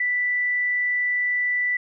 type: tone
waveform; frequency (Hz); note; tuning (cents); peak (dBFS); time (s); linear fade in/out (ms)
sine; 1975.5; B6; 0; -20; 0-1.77; 5
effects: none